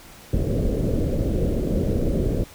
pink low-pass noise, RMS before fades -22 dBFS, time 0.33-2.44 s, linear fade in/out 2 ms, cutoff 570 Hz, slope 48 dB/octave, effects pink hiss -45 dBFS RMS until 2.54 s

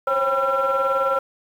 sine tone cluster, 525 / 544 / 794 / 994 / 1357 Hz, C5 / C#5 / G5 / B5 / E6, +6 / -33 / +22 / +11 / +50 cents, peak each -26 / -21 / -29 / -29 / -20 dBFS, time 0.07-1.19 s, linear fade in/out 5 ms, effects tanh soft clip ceiling -12 dBFS + 8-bit

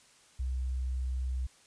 sine tone, 64 Hz, C2, 38 cents flat, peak -30 dBFS, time 0.39-1.47 s, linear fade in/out 10 ms, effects white hiss -61 dBFS RMS until 1.66 s + resampled to 22050 Hz

